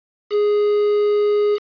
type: tone with quantisation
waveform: triangle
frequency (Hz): 415.3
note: G#4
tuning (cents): 0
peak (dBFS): -12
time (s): 0.3-1.59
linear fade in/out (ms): 50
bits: 5
effects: resampled to 11025 Hz